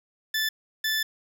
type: tone bursts at uneven times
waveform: 20% pulse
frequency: 1752 Hz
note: A6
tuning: 8 cents flat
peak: -19 dBFS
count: 2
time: 0.34-0.49 / 0.84-1.03 s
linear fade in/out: 5 ms
effects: none